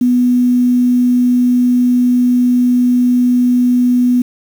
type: tone with quantisation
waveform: sine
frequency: 246.9 Hz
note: B3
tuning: in tune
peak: -8 dBFS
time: 0.01-4.22 s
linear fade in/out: 5 ms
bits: 6
effects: none